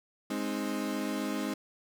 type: chord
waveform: 35% pulse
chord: Ab major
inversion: none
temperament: equal with one note detuned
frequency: 207.7 / 263.3 / 311.1 Hz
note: Ab3 / C4 / Eb4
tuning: 0 / +11 / 0 cents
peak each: -34 dBFS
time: 0.3-1.54 s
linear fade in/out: 5 ms
effects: none